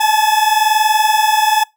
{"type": "tone pair together", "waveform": "40% pulse", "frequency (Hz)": [851.1, 872], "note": ["G#5", "A5"], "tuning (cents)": [42, -16], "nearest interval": "unison", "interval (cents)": 42, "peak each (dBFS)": -13, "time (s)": [0, 1.64], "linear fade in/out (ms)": 10, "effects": ["noise-tail reverb RT60 0.2 s tail -22 dB re dry"]}